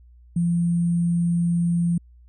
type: tone with sample-and-hold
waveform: sine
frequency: 171.3 Hz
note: F3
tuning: 33 cents flat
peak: -18 dBFS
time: 0.36-1.98 s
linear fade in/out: 5 ms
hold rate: 8820 Hz
effects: added 60 Hz sine -47 dBFS peak until 2.28 s + resampled to 32000 Hz